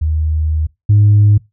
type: tone pair in turn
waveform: sine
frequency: 77.8 / 103.85 Hz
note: D#2 / G#2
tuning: 0 / 0 cents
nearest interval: perfect fourth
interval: 500 cents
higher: second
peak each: -12 / -4 dBFS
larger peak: second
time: 0.01-0.67 / 0.89-1.38 s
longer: first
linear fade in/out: 10 ms
effects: noise-tail reverb RT60 0.2 s tail -22 dB re dry + tanh soft clip ceiling -3 dBFS